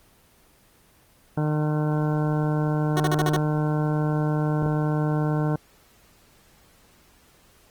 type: harmonic tone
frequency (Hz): 151.7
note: D#3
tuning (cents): -44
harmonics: 1 / 2 / 3 / 4 / 5 / 6 / 7 / 9 / 10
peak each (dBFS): -22 / -28 / -32 / -34 / -36 / -38 / -39 / -41 / -42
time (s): 1.37-5.56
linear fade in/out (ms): 5
type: tone bursts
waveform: 15% pulse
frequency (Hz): 368.1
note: F#4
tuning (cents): -9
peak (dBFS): -16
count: 6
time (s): 2.97-3.364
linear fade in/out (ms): 0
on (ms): 29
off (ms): 44
type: clicks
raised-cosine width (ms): 2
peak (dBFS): -17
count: 2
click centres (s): 4.626 / 4.662
effects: pink hiss -57 dBFS RMS until 7.7 s + Opus 24 kbps